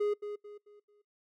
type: tone with echo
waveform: triangle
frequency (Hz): 414.7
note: G#4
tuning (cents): -3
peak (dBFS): -25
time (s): 0-0.14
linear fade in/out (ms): 10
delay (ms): 220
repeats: 4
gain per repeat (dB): -9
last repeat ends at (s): 1.02
effects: noise-tail reverb RT60 0.2 s tail -26 dB re dry